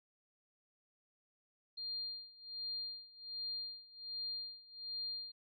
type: tone with tremolo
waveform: sine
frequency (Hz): 4200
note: C8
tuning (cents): +6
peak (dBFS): -38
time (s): 1.77-5.32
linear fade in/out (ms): 10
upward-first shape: sine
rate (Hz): 1.3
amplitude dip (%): 90
effects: none